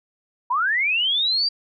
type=linear sweep; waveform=sine; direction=up; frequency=926 to 4752 Hz; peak=-18 dBFS; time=0.5-1.49 s; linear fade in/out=10 ms; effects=none